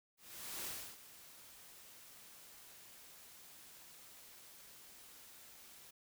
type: noise with ADSR envelope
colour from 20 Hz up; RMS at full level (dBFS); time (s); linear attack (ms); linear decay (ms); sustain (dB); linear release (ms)
white; -43; 0.17-5.91; 480; 310; -15; 9
effects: none